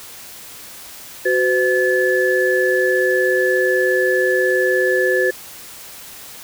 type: tone cluster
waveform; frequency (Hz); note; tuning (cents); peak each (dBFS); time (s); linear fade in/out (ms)
sine; 372.3 / 509 / 1728; F#4 / C5 / A6; +11 / -48 / -32; -18; 1.25-5.31; 10
effects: white hiss -37 dBFS RMS until 6.43 s